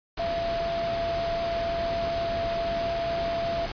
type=tone in noise; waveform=sine; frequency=676 Hz; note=E5; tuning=43 cents sharp; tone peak=-26 dBFS; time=0.19-3.66 s; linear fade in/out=5 ms; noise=pink; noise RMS=-34 dBFS; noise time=0.17-3.72 s; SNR=+5 dB; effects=resampled to 11025 Hz